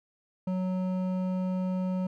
sine tone with hard clipping, 185 Hz, F#3, in tune, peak -29 dBFS, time 0.47-2.07 s, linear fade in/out 5 ms, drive 10 dB, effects none

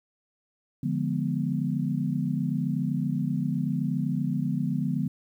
sine chord, D diminished seventh, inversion none, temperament equal, 146.83 / 174.61 / 207.7 / 246.9 Hz, D3 / F3 / Ab3 / Cb4, 0 / 0 / 0 / 0 cents, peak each -29 / -30 / -32 / -30 dBFS, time 0.83-5.08 s, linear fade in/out 5 ms, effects 10-bit

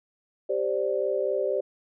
sine chord, G suspended fourth, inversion none, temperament equal, 392 / 523.3 / 587.3 Hz, G4 / C5 / D5, 0 / 0 / 0 cents, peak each -28 dBFS, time 0.49-1.61 s, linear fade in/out 10 ms, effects none

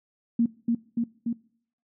sine tone with echo, 233.1 Hz, A#3, in tune, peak -18 dBFS, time 0.39-0.46 s, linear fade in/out 5 ms, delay 290 ms, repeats 3, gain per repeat -2 dB, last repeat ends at 1.33 s, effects noise-tail reverb RT60 0.6 s tail -22 dB re dry

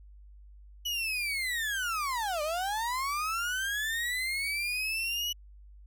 35% pulse linear two-way sweep, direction down then up, 2960 to 585 to 2952 Hz, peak -28 dBFS, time 0.85-5.33 s, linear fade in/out 10 ms, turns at 2.42 s, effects added 50 Hz sine -49 dBFS peak until 5.86 s

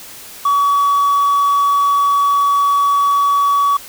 triangle tone, 1134 Hz, C#6, 39 cents sharp, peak -8 dBFS, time 0.45-3.77 s, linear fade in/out 5 ms, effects tanh soft clip ceiling -5 dBFS + white hiss -35 dBFS RMS until 3.88 s

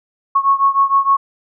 sine beating tone pair, 1098 / 1104.5 Hz, C#6 / C#6, -17 / -7 cents, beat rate 6.5 Hz, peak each -13 / -15 dBFS, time 0.35-1.17 s, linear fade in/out 10 ms, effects none

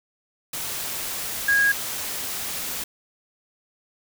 sine tone in noise, 1642 Hz, G#6, 20 cents flat, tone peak -16 dBFS, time 1.48-1.72 s, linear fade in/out 5 ms, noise white, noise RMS -30 dBFS, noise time 0.53-2.84 s, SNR +11 dB, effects none

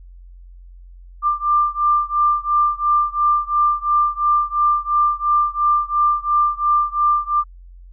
sine beating tone pair, 1188 / 1190.9 Hz, D6 / D6, +20 / +24 cents, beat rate 2.9 Hz, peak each -17 / -18 dBFS, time 1.22-7.44 s, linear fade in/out 50 ms, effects added 44 Hz sine -38 dBFS peak until 7.92 s

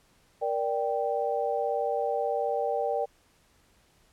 sine chord, G minor, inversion first, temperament equal with one note detuned, 468.9 / 587.3 / 784 Hz, Bb4 / D5 / G5, +10 / 0 / 0 cents, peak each -30 dBFS, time 0.41-3.06 s, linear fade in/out 20 ms, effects pink hiss -64 dBFS RMS until 4.12 s + low-pass 12000 Hz 12 dB/octave

